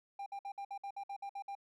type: tone bursts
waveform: triangle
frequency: 797 Hz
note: G5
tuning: 28 cents sharp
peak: -38 dBFS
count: 11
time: 0.19-1.552 s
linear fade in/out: 5 ms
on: 72 ms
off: 57 ms
effects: none